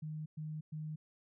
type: tone bursts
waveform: sine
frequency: 154.4 Hz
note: D#3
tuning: 13 cents flat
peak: -39 dBFS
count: 3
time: 0.02-0.96 s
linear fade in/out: 10 ms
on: 240 ms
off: 110 ms
effects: none